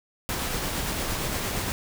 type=noise with tremolo; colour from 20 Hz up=pink; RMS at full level=-28 dBFS; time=0.29-1.72 s; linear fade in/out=0 ms; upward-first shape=sine; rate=8.7 Hz; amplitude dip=25%; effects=none